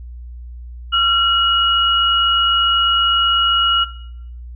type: tone pair together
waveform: sine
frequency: 1367.7 / 2898 Hz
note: F6 / F#7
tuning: -37 / -37 cents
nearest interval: octave + minor second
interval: 1300 cents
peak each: -15 dBFS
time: 0.92-3.85 s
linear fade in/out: 20 ms
effects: noise-tail reverb RT60 0.7 s tail -18 dB re dry + added 60 Hz sine -30 dBFS peak until 4.55 s